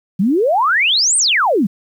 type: exponential two-way sweep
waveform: sine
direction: up then down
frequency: 174.61 to 9190 to 174.61 Hz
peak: -11 dBFS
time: 0.19-1.67 s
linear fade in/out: 10 ms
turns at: 1.17 s
effects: 8-bit